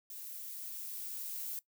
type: noise with level ramp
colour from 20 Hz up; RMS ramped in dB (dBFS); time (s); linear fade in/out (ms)
violet; -46 to -40; 0.1-1.59; 2
effects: noise-tail reverb RT60 0.1 s tail -19 dB re dry